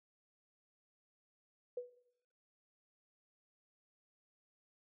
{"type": "tone with exponential decay", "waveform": "sine", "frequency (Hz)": 492.1, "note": "B4", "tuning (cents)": -6, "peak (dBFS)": -35, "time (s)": [1.77, 1.95], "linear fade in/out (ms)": 5, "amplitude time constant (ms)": 38, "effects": ["noise-tail reverb RT60 0.8 s tail -19 dB re dry"]}